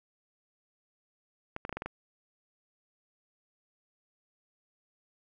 clicks, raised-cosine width 0.5 ms, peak -21 dBFS, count 7, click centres 1.564 / 1.651 / 1.694 / 1.727 / 1.77 / 1.821 / 1.86 s, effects none

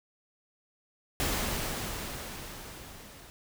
pink noise with level ramp, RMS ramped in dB -29 to -51 dBFS, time 1.2-3.3 s, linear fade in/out 0 ms, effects none

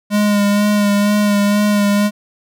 square tone with vibrato, 205.6 Hz, G#3, 17 cents flat, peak -12 dBFS, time 0.1-2.11 s, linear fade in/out 50 ms, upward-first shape sine, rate 2.1 Hz, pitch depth 23 cents each way, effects none

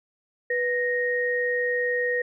sine tone pair together, 491.3 / 1864.7 Hz, B4 / A#6, -9 / 0 cents, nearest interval octave + major seventh, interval 2309 cents, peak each -25 dBFS, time 0.5-2.22 s, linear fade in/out 5 ms, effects none

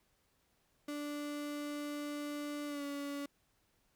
35% pulse tone with pitch glide, 292.8 to 284 Hz, D4 to C#4, -5 to +42 cents, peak -37 dBFS, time 0.88-3.26 s, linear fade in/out 5 ms, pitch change -53 cents, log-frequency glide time 2.67-2.83 s, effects pink hiss -75 dBFS RMS until 3.95 s

